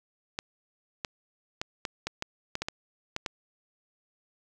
clicks, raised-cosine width 0.2 ms, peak -14 dBFS, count 11, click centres 0.389 / 1.048 / 1.615 / 1.852 / 2.07 / 2.224 / 2.554 / 2.62 / 2.685 / 3.164 / 3.262 s, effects none

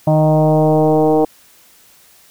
sine tone with frequency modulation, 155.2 Hz, D#3, 4 cents flat, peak -9 dBFS, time 0.07-1.25 s, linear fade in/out 5 ms, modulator 155 Hz, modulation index 4.1, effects white hiss -48 dBFS RMS until 2.3 s

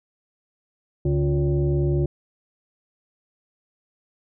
sine tone with frequency modulation, 142.2 Hz, C#3, 45 cents sharp, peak -18 dBFS, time 1.05-2.06 s, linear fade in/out 5 ms, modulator 213 Hz, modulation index 1.1, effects none

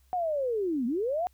sine linear two-way sweep, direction down then up, 744 to 224.2 to 744 Hz, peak -26 dBFS, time 0.13-1.27 s, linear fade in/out 0 ms, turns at 0.86 s, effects added 66 Hz sine -60 dBFS peak until 1.33 s + white hiss -70 dBFS RMS until 1.33 s

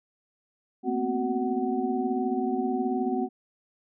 sine tone cluster, 225.5 / 240.2 / 258.9 / 372.4 / 747 Hz, A3 / B3 / C4 / F#4 / F#5, +43 / -48 / -18 / +11 / +16 cents, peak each -35 / -32 / -29 / -30 / -32 dBFS, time 0.83-3.29 s, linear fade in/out 50 ms, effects none

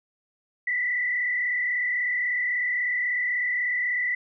sine tone with frequency modulation, 1975.5 Hz, B6, in tune, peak -23 dBFS, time 0.67-4.15 s, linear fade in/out 5 ms, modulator 36.3 Hz, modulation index 1.3, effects none

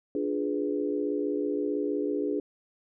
sine chord, D diminished seventh, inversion none, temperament equal, 293.7 / 349.2 / 415.3 / 493.9 Hz, D4 / F4 / Ab4 / Cb5, 0 / 0 / 0 / 0 cents, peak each -30 / -35 / -30 / -36 dBFS, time 0.15-2.4 s, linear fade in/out 2 ms, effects none

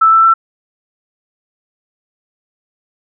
sine tone with pitch steps, 1318.5 / 1328.4 / 1338.5 Hz, E6 / E6 / E6, 0 / +13 / +26 cents, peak -5 dBFS, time 0.01-0.34 s, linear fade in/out 10 ms, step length 110 ms, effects none

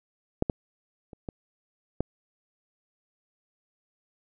clicks, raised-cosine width 2 ms, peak -9 / -12 / -30 / -21 / -12 dBFS, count 5, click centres 0.424 / 0.498 / 1.132 / 1.288 / 2.006 s, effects none

